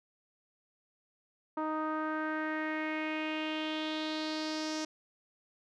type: tone with low-pass filter sweep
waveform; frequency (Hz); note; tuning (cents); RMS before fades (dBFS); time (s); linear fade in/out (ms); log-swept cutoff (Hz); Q
sawtooth; 311.1; D#4; 0; -35; 1.57-4.85; 5; 1100 to 5800; 3.7
effects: none